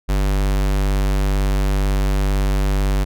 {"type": "tone", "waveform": "square", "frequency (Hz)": 48.96, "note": "G1", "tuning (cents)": -1, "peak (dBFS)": -16, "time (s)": [0.08, 3.05], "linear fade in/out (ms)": 20, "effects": []}